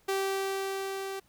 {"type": "tone with level ramp", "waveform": "sawtooth", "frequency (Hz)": 388.5, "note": "G4", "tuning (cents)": -16, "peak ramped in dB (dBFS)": [-23, -31], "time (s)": [0.08, 1.2], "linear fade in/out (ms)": 10, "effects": ["pink hiss -66 dBFS RMS until 1.28 s"]}